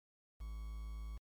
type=tone with quantisation; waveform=triangle; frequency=53.9 Hz; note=A1; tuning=35 cents flat; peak=-40 dBFS; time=0.4-1.18 s; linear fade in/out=10 ms; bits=10; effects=MP3 96 kbps